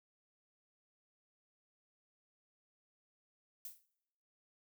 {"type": "noise with exponential decay", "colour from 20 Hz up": "violet", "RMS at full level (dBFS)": -43, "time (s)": [3.65, 3.86], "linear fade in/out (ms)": 1, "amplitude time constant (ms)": 44, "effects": ["noise-tail reverb RT60 0.9 s tail -23 dB re dry"]}